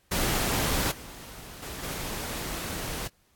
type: noise with level steps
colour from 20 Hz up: pink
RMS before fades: -27 / -44 / -38 / -34 dBFS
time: 0.11-3.08 s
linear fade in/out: 10 ms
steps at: 0.91 / 1.62 / 1.83 s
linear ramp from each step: 10 ms
effects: pink hiss -66 dBFS RMS until 3.35 s + AAC 64 kbps